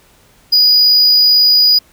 triangle tone, 4921 Hz, D#8, 20 cents flat, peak -5 dBFS, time 0.52-1.79 s, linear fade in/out 10 ms, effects pink hiss -49 dBFS RMS until 1.92 s

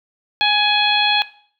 harmonic tone with a mistuned harmonic, 839 Hz, G#5, 17 cents sharp, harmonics 1 / 2 / 3 / 4 / 5, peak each -19 / -22 / -19 / -18 / -21 dBFS, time 0.41-1.22 s, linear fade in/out 0 ms, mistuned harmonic 1, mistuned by -20 cents, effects noise-tail reverb RT60 0.5 s tail -17 dB re dry

